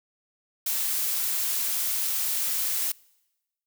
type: noise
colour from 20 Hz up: blue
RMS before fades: -27 dBFS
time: 0.66-2.92 s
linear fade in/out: 5 ms
effects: noise-tail reverb RT60 1.0 s tail -25 dB re dry